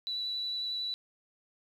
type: tone with vibrato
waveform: sine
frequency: 3951 Hz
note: B7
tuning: in tune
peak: -32 dBFS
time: 0.07-0.94 s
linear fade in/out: 0 ms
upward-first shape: sine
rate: 11 Hz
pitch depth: 10 cents each way
effects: 10-bit